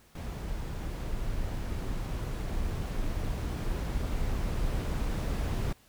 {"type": "noise with level ramp", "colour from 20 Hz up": "brown", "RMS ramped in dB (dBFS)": [-35, -29], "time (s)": [0.15, 5.73], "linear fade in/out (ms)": 5, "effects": ["pink hiss -61 dBFS RMS until 5.88 s"]}